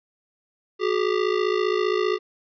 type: ring-modulated tone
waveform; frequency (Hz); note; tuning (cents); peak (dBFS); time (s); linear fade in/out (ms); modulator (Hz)
square; 396.1; G4; +18; -18; 0.79-2.19; 50; 27.6
effects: resampled to 11025 Hz + 10-bit